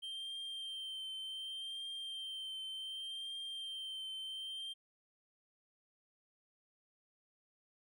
triangle tone with vibrato, 3143 Hz, G7, 4 cents sharp, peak -40 dBFS, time 0.02-4.74 s, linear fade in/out 20 ms, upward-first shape triangle, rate 0.67 Hz, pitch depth 28 cents each way, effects none

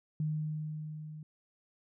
sine tone with level ramp, 153.8 Hz, D#3, 20 cents flat, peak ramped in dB -29 to -43 dBFS, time 0.2-1.23 s, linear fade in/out 2 ms, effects none

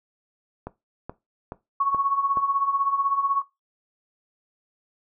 click train, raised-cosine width 1 ms, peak -19 dBFS, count 5, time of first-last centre 0.67-2.372 s, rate 2.35 Hz
sine tone with tremolo, 1108.7 Hz, C#6, in tune, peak -17 dBFS, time 1.8-3.42 s, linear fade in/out 5 ms, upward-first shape triangle, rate 16 Hz, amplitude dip 75%
effects noise-tail reverb RT60 0.2 s tail -17 dB re dry

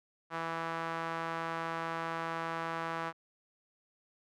sawtooth tone with band-pass filter, 164.81 Hz, E3, in tune, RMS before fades -37 dBFS, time 0.3-3.13 s, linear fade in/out 50 ms, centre 1200 Hz, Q 1.6, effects none

